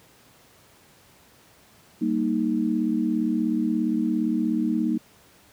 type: chord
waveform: sine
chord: Eb major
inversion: first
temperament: equal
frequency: 196 / 233.1 / 311.1 Hz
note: G3 / Bb3 / Eb4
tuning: 0 / 0 / 0 cents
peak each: -28 / -24 / -25 dBFS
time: 2.01-4.98 s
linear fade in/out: 10 ms
effects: pink hiss -55 dBFS RMS until 5.52 s + high-pass 80 Hz 12 dB/octave